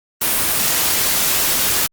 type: noise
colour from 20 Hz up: white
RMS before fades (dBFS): -17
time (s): 0.21-1.87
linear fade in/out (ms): 10
effects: Opus 32 kbps